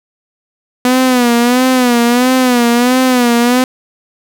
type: tone with vibrato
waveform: sawtooth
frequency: 246.9 Hz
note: B3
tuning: in tune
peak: -4 dBFS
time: 0.85-3.64 s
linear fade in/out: 2 ms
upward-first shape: sine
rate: 1.5 Hz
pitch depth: 81 cents each way
effects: none